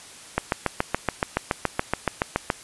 click train, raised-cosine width 0.5 ms, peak -5 dBFS, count 16, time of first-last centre 0.38-2.502 s, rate 7.07 Hz, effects white hiss -44 dBFS RMS until 2.63 s + resampled to 24000 Hz

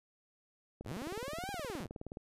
click train, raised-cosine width 2 ms, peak -30 dBFS, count 27, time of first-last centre 0.81-2.171 s, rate 19.1 Hz
sawtooth linear two-way sweep, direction up then down, 57.6 to 824 to 69.4 Hz, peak -36 dBFS, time 0.84-1.88 s, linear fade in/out 50 ms, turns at 1.51 s
effects resampled to 32000 Hz

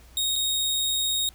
sawtooth tone with dropouts, 3741 Hz, A#7, 5 cents sharp, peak -20 dBFS, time 0.17-1.29 s, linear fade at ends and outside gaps 1 ms, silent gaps 0.357-0.361 s, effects added 60 Hz sine -49 dBFS peak until 1.34 s + pink hiss -55 dBFS RMS until 1.34 s

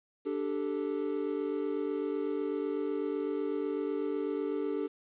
triangle chord, D suspended fourth, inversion none, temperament equal, 293.7 / 392 / 440 Hz, D4 / G4 / A4, 0 / 0 / 0 cents, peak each -33 dBFS, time 0.25-4.88 s, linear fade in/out 20 ms, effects resampled to 8000 Hz + 10-bit

